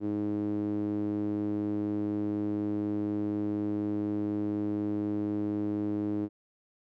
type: tone with band-pass filter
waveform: sawtooth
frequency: 104.1 Hz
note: G#2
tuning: 5 cents sharp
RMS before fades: -31 dBFS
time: 0-6.29 s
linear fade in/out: 50 ms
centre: 310 Hz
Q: 3.8
effects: none